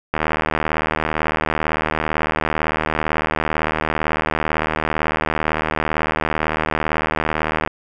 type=click train; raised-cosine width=0.5 ms; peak=-4 dBFS; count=588; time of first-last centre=0.14-7.675 s; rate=77.9 Hz; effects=none